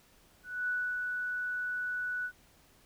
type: tone with ADSR envelope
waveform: sine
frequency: 1480 Hz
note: F#6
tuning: in tune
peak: -29 dBFS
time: 0.43-2.32 s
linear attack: 250 ms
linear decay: 280 ms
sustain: -3 dB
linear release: 70 ms
effects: pink hiss -63 dBFS RMS until 2.85 s